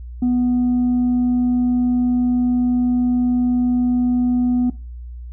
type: tone with tanh clipping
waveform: sine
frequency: 246.9 Hz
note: B3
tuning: in tune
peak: -15 dBFS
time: 0.22-4.7 s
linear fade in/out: 5 ms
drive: 1 dB
effects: noise-tail reverb RT60 0.3 s tail -18 dB re dry + added 60 Hz sine -30 dBFS peak until 5.32 s